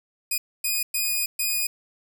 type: tone bursts at uneven times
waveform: 5% pulse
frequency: 2474 Hz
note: D#7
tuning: 10 cents flat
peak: -13 dBFS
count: 4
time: 0.31-0.38 / 0.64-0.83 / 0.94-1.26 / 1.39-1.67 s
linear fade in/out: 5 ms
effects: none